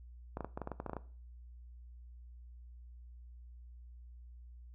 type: clicks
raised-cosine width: 1 ms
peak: -25 dBFS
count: 12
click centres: 0.371 / 0.407 / 0.446 / 0.575 / 0.617 / 0.674 / 0.717 / 0.801 / 0.863 / 0.896 / 0.933 / 0.967 s
effects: noise-tail reverb RT60 0.4 s tail -17 dB re dry + added 60 Hz sine -50 dBFS peak until 4.74 s